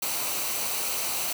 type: noise with comb filter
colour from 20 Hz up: white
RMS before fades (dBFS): -29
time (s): 0.02-1.33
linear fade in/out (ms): 5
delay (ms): 0.58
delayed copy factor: -0.5
effects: none